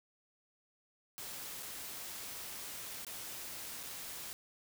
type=noise with dropouts; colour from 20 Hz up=white; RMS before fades=-45 dBFS; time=1.18-4.33 s; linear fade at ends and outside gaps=0 ms; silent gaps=1.626-1.629 / 3.048-3.067 / 3.83-3.835 s; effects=none